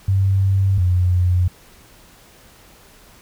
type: tone pair in turn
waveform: sine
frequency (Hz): 96.8 / 89.83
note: G2 / F2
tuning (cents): -21 / +49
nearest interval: minor second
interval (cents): 130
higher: first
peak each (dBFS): -13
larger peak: neither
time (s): 0.08-0.78 / 0.78-1.48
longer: neither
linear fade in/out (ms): 5
effects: pink hiss -48 dBFS RMS until 3.21 s